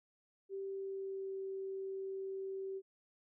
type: tone with pitch glide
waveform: sine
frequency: 390 to 385.7 Hz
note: G4 to G4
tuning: -9 to -28 cents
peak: -39 dBFS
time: 0.49-2.82 s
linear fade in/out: 50 ms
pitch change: -19 cents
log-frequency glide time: 0.61-1.41 s
effects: none